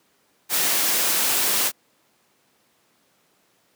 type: noise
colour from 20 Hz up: white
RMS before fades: -21 dBFS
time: 0.49-1.72 s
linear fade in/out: 50 ms
effects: pink hiss -63 dBFS RMS until 3.75 s + high-pass 200 Hz 12 dB/octave